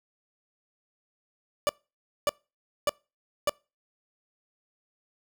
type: tone bursts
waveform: 30% pulse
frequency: 585 Hz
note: D5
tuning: 7 cents flat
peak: -19 dBFS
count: 4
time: 1.67-3.494 s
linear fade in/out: 0 ms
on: 21 ms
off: 580 ms
effects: noise-tail reverb RT60 0.3 s tail -26 dB re dry